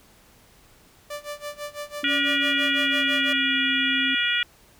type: tone with tremolo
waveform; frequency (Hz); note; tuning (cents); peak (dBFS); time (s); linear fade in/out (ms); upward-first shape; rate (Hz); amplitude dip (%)
sawtooth; 587.3; D5; 0; -26; 1.1-3.33; 5; sine; 6; 90
type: tone with pitch glide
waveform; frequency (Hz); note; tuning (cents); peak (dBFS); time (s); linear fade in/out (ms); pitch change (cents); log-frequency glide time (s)
sine; 281.3 to 266.4; C#4 to C4; +26 to +31; -28; 2.03-4.15; 5; -95; 2.24-3.61
type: harmonic tone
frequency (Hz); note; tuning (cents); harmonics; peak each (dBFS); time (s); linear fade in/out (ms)
479.8; A#4; +50; 3 / 4 / 5 / 6 / 7; -27 / -27 / -27 / -27 / -27; 2.04-4.43; 2
effects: pink hiss -55 dBFS RMS until 4.79 s